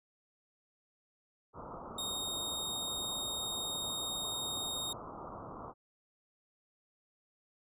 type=low-pass noise; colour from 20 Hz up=white; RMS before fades=-46 dBFS; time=1.53-5.74 s; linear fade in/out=50 ms; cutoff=1300 Hz; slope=96 dB/octave
type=tone; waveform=sawtooth; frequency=3716 Hz; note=A#7; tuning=6 cents flat; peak=-33 dBFS; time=1.98-4.93 s; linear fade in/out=5 ms
effects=resampled to 32000 Hz